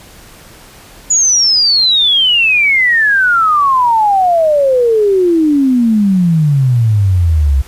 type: exponential sweep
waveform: sine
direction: down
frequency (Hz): 6970 to 65.41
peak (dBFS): -7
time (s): 1.1-7.62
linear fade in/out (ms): 10
effects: pink hiss -38 dBFS RMS until 7.67 s + resampled to 32000 Hz